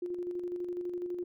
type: tone with tremolo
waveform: sine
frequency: 354.2 Hz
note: F4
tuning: 24 cents sharp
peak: -32 dBFS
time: 0.02-1.24 s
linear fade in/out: 5 ms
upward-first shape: square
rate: 12 Hz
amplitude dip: 40%
effects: none